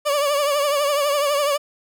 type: tone with vibrato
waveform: 30% pulse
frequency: 576 Hz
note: D5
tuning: 34 cents flat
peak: -15 dBFS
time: 0.05-1.58 s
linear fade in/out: 20 ms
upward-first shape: triangle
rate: 12 Hz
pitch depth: 79 cents each way
effects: none